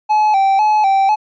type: tone with vibrato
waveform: triangle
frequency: 815 Hz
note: G#5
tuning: 33 cents flat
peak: -8 dBFS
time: 0.09-1.16 s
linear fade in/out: 20 ms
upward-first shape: square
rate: 2 Hz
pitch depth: 79 cents each way
effects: resampled to 16000 Hz